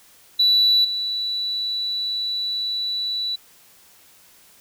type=tone with level steps; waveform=sine; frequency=3951 Hz; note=B7; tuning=in tune; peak=-12 / -22 dBFS; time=0.39-3.36 s; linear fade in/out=10 ms; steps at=0.84 s; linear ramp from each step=10 ms; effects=tanh soft clip ceiling -10 dBFS + white hiss -52 dBFS RMS until 4.6 s